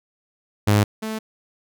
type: tone pair in turn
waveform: sawtooth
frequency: 103.8 / 219 Hz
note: G#2 / A3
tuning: 0 / -8 cents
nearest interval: octave + minor second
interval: 1292 cents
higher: second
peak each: -10 / -22 dBFS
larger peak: first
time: 0.67-0.84 / 1.02-1.19 s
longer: neither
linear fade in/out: 10 ms
effects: none